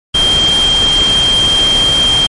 sine tone in noise, 3185 Hz, G7, 27 cents sharp, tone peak -8 dBFS, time 0.14-2.27 s, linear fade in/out 10 ms, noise pink, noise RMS -18 dBFS, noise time 0.14-2.27 s, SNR +7 dB, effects MP3 48 kbps

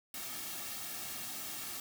white noise with comb filter, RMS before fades -42 dBFS, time 0.14-1.8 s, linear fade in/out 2 ms, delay 2 ms, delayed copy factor -0.55, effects none

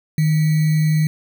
sine tone with sample-and-hold, 155.56 Hz, D#3, in tune, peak -13 dBFS, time 0.18-1.07 s, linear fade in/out 2 ms, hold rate 2100 Hz, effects none

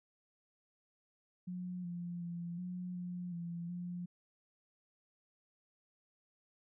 sine tone with pitch steps, 180.3 / 174 / 171.8 / 180.2 / 178 / 170.8 / 176.6 Hz, F#3 / F3 / F3 / F#3 / F3 / F3 / F3, -45 / -6 / -28 / -45 / +33 / -38 / +20 cents, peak -39 dBFS, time 1.47-4.06 s, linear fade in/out 10 ms, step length 370 ms, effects none

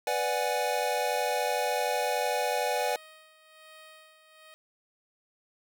square chord, G# half-diminished seventh, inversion first, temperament equal, 493.9 / 587.3 / 740 / 830.6 Hz, B4 / D5 / F#5 / G#5, 0 / 0 / 0 / 0 cents, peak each -33 dBFS, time 0.07-2.96 s, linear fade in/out 2 ms
10% pulse tone with tremolo, 627 Hz, D#5, 13 cents sharp, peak -40 dBFS, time 2.76-4.54 s, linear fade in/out 0 ms, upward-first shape sine, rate 1.2 Hz, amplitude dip 65%
effects none

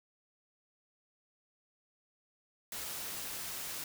white noise, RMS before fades -41 dBFS, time 2.72-3.84 s, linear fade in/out 2 ms, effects none

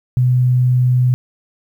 sine tone, 125.6 Hz, B2, 30 cents sharp, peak -10 dBFS, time 0.17-1.14 s, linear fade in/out 0 ms, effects 8-bit

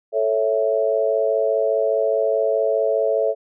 sine chord, A major, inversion none, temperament equal, 440 / 554.4 / 659.3 Hz, A4 / C#5 / E5, 0 / 0 / 0 cents, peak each -21 dBFS, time 0.12-3.35 s, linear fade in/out 50 ms, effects none

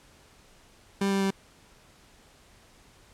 30% pulse tone with pitch steps, 197.3 / 195.82 / 194.36 Hz, G3 / G3 / G3, +11 / -2 / -15 cents, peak -21 dBFS, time 1.01-1.307 s, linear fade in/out 5 ms, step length 99 ms, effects pink hiss -57 dBFS RMS until 3.13 s + low-pass 10000 Hz 12 dB/octave

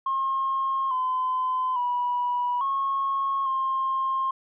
sine tone with pitch steps, 1073 / 1023 / 977 / 1091 / 1063 Hz, C6 / C6 / B5 / C#6 / C6, +43 / -39 / -19 / -28 / +27 cents, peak -22 dBFS, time 0.06-4.31 s, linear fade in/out 5 ms, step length 850 ms, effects tanh soft clip ceiling -18 dBFS

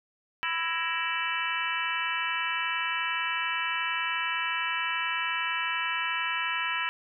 harmonic tone with a mistuned harmonic, 331.3 Hz, E4, 9 cents sharp, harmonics 3 / 4 / 5 / 6 / 7 / 8 / 9, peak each -35 / -35 / -35 / -35 / -35 / -35 / -35 dBFS, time 0.43-6.89 s, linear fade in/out 0 ms, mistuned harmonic 6, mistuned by -100 cents, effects none

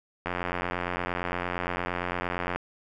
click train, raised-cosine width 0.5 ms, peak -14 dBFS, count 205, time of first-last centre 0.26-2.56 s, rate 88.7 Hz, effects none

